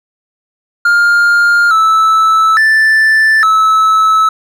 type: tone with pitch steps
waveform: triangle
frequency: 1407 / 1311 / 1763 / 1301 Hz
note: F6 / E6 / A6 / E6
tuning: +12 / -10 / +3 / -23 cents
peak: -4 dBFS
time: 0.85-4.29 s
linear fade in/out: 5 ms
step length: 860 ms
effects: none